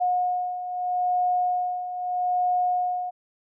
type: beating tone pair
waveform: sine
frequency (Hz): 722 / 722.79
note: F#5 / F#5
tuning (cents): -43 / -41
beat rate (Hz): 0.79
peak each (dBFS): -29 / -23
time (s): 0-3.11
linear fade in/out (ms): 20
effects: none